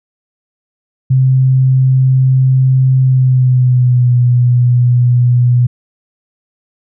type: tone with pitch glide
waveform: sine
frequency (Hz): 130.81 to 122.76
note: C3 to B2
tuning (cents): 0 to -10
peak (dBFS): -6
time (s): 1.1-5.67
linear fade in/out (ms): 10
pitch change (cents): -110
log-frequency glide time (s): 3-4.15
effects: none